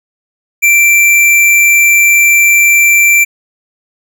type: tone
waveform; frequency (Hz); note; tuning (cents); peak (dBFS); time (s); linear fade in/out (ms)
square; 2349; D7; 0; -5; 0.62-3.25; 20
effects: none

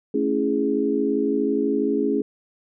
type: chord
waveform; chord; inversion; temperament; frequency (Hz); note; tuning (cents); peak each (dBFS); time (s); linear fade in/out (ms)
sine; A major seventh; none; equal; 220 / 277.2 / 329.6 / 415.3; A3 / C#4 / E4 / G#4; 0 / 0 / 0 / 0; -27 / -23 / -27 / -23; 0.14-2.22; 5
effects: none

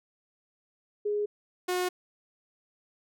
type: tone pair in turn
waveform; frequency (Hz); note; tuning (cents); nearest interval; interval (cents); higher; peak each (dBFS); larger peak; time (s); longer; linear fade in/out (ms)
sine / sawtooth; 415.3 / 362.1; G#4 / F#4; 0 / -37; major second; 237; first; -26 / -23; second; 1.05-1.26 / 1.68-1.89; neither; 10
effects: none

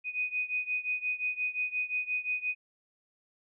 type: beating tone pair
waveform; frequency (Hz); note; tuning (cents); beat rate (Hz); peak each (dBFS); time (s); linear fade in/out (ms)
sine; 2489 / 2494.7; D#7 / D#7; 0 / +4; 5.7; -32 / -34; 0.04-2.55; 50
effects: none

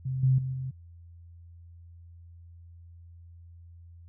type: tone with level steps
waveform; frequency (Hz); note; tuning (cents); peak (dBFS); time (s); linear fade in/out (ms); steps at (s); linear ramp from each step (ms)
sine; 130.81; C3; 0; -28 / -19 / -29 / -31; 0.05-0.71; 10; 0.23 / 0.38 / 0.53; 5
effects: added 85 Hz sine -47 dBFS peak until 4.08 s

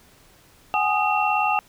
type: tone cluster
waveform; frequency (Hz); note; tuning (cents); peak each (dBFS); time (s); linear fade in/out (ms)
sine; 754 / 832 / 1238 / 2715; F#5 / G#5 / D#6 / F7; +32 / +3 / -9 / -50; -25 / -22 / -25 / -25; 0.74-1.59; 0
effects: pink hiss -54 dBFS RMS until 1.68 s

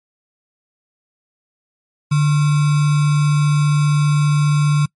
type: tone with sample-and-hold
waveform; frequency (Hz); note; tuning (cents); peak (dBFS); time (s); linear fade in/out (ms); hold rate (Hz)
sine; 147.5; D3; +8; -11; 2.11-4.86; 10; 1225
effects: noise-tail reverb RT60 0.1 s tail -26 dB re dry + MP3 48 kbps

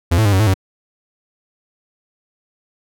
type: tone with pitch steps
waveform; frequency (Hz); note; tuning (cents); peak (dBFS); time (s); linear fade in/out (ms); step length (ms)
45% pulse; 85.5 / 110.5 / 101.7 / 94.5 / 108.8 / 95.2; F2 / A2 / G#2 / F#2 / A2 / F#2; -36 / +8 / -36 / +37 / -19 / +50; -11; 0.11-0.542; 10; 72
effects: none

